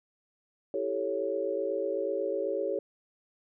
sine chord, A dominant seventh, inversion second, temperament equal, 329.6 / 392 / 440 / 554.4 Hz, E4 / G4 / A4 / C#5, 0 / 0 / 0 / 0 cents, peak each -38 / -33 / -34 / -32 dBFS, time 0.74-2.79 s, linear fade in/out 2 ms, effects none

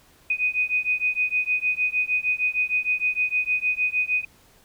sine beating tone pair, 2490 / 2496.5 Hz, D#7 / D#7, +1 / +5 cents, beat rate 6.5 Hz, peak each -24 / -24 dBFS, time 0.3-4.25 s, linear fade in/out 5 ms, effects pink hiss -56 dBFS RMS until 4.64 s

